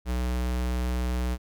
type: tone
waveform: square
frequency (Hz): 61.74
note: B1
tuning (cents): 0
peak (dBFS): -26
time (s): 0.05-1.38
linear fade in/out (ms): 50
effects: none